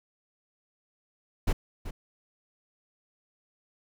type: noise with echo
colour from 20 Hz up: brown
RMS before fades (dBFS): -23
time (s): 1.47-1.53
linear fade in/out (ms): 10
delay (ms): 380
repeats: 1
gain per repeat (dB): -12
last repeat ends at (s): 1.91
effects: none